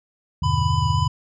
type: chord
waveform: sine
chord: E minor seventh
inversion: none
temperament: just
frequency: 82.41 / 98.89 / 123.61 / 148.33 Hz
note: E2 / G2 / B2 / D3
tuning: 0 / +16 / +2 / +18 cents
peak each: -24 dBFS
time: 0.42-1.08 s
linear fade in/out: 5 ms
type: tone with vibrato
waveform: square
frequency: 995 Hz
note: B5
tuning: 13 cents sharp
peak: -24 dBFS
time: 0.43-1.08 s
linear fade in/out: 10 ms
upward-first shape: sine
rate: 3.9 Hz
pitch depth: 10 cents each way
effects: resampled to 16000 Hz